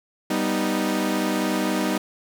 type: chord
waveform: sawtooth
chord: G augmented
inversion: none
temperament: equal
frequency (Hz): 196 / 246.9 / 311.1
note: G3 / B3 / D#4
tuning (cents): 0 / 0 / 0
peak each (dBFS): -22 / -23 / -21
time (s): 0.3-1.98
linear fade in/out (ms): 5
effects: none